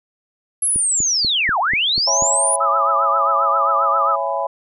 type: linear two-way sweep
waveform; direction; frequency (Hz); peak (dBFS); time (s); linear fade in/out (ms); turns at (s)
sine; down then up; 11175 to 659.3 to 10060; -15; 0.62-2.56; 5; 1.59
type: click train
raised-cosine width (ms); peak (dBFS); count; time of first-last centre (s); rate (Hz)
3; -16; 7; 0.76-2.223; 4.1
type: chord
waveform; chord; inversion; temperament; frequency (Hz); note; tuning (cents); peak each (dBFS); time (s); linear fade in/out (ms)
sine; C# minor seventh; none; just; 554.4 / 665.2 / 831.5 / 997.9; C#5 / E5 / G#5 / B5; 0 / +16 / +2 / +18; -24; 2.07-4.47; 5
type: tone with vibrato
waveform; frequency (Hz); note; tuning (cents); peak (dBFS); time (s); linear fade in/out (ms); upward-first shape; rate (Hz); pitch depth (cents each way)
sine; 1244.5; D#6; 0; -15; 2.6-4.16; 10; triangle; 7.5; 130
effects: none